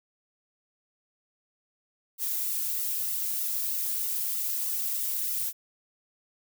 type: noise with flanger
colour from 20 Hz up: violet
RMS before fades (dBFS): -30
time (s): 2.18-5.53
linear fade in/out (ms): 50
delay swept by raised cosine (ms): 1.2 to 2.7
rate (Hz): 3.2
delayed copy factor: -0.85
effects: none